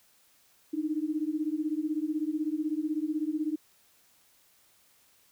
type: beating tone pair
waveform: sine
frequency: 300 / 316 Hz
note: D4 / D#4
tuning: +37 / +27 cents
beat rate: 16 Hz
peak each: -31 dBFS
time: 0.73-3.56 s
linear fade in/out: 10 ms
effects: white hiss -64 dBFS RMS until 5.31 s

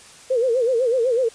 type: tone with vibrato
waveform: sine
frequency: 488.7 Hz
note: B4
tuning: 18 cents flat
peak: -16 dBFS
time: 0.3-1.29 s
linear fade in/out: 10 ms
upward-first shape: sine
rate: 8 Hz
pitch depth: 140 cents each way
effects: white hiss -45 dBFS RMS until 1.34 s + resampled to 22050 Hz

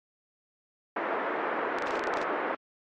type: band-pass noise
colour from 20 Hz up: pink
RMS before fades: -31 dBFS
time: 0.96-2.55 s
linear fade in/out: 5 ms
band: 340 to 1800 Hz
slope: 24 dB/octave
type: clicks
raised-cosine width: 0.2 ms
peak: -20 dBFS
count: 11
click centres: 1.786 / 1.823 / 1.872 / 1.908 / 1.956 / 1.994 / 2.039 / 2.072 / 2.139 / 2.172 / 2.216 s
effects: AAC 48 kbps

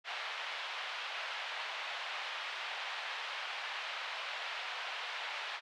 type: band-pass noise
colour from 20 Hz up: white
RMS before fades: -41 dBFS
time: 0.04-5.61 s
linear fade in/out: 50 ms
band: 650 to 3400 Hz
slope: 24 dB/octave
effects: none

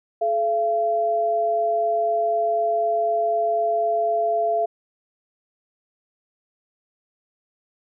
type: tone pair together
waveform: sine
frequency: 429 / 681 Hz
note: A4 / F5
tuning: -44 / -44 cents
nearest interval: minor sixth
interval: 800 cents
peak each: -26 / -19 dBFS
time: 0.21-4.66 s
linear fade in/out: 10 ms
effects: none

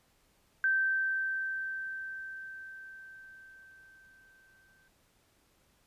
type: tone with exponential decay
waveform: sine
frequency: 1556 Hz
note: G6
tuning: 13 cents flat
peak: -24 dBFS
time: 0.64-4.88 s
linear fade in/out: 1 ms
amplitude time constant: 920 ms
effects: pink hiss -69 dBFS RMS until 5.86 s + resampled to 32000 Hz

